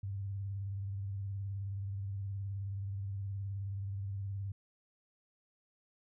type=tone with vibrato; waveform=sine; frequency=98.6 Hz; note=G2; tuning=11 cents sharp; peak=-36 dBFS; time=0.03-4.52 s; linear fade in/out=5 ms; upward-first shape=sine; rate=19 Hz; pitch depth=55 cents each way; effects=none